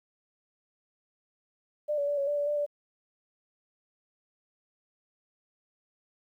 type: tone with pitch steps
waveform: sine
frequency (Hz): 597 / 571 / 580 / 558 / 584 / 578 / 590 / 583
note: D5 / D5 / D5 / C#5 / D5 / D5 / D5 / D5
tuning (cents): +28 / -49 / -22 / +11 / -10 / -28 / +8 / -13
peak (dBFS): -26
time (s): 1.88-2.664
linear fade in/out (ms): 20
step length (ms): 98
effects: 11-bit